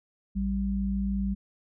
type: tone pair together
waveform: sine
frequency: 56.78 / 196 Hz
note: A#1 / G3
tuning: -45 / 0 cents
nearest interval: octave + major sixth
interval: 2145 cents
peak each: -30 / -27 dBFS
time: 0.35-1.35 s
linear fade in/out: 20 ms
effects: none